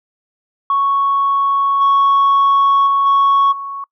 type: tone with level steps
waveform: sine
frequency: 1108.7 Hz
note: C#6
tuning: in tune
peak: -11 / -7 / -10 / -7 / -23 dBFS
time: 0.7-3.84 s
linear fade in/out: 2 ms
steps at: 1.8 / 2.86 / 3.05 / 3.51 s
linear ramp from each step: 20 ms
effects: noise-tail reverb RT60 0.1 s tail -25 dB re dry + tanh soft clip ceiling -7 dBFS